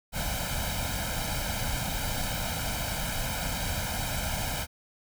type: noise with comb filter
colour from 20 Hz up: pink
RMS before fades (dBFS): -31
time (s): 0.12-4.67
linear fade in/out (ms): 50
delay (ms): 1.3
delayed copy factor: +0.85
effects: none